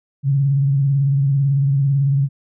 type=tone with vibrato; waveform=sine; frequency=138.59 Hz; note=C#3; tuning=in tune; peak=-13 dBFS; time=0.23-2.29 s; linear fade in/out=50 ms; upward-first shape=sine; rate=18 Hz; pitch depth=60 cents each way; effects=none